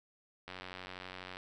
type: click train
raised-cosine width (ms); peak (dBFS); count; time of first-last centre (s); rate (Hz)
0.3; -28; 83; 0.48-1.369; 92.2
effects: none